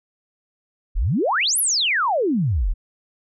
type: exponential two-way sweep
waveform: sine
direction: up then down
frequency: 31.88 to 11840 to 31.88 Hz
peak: -17 dBFS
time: 0.95-2.74 s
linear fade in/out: 20 ms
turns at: 1.59 s
effects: none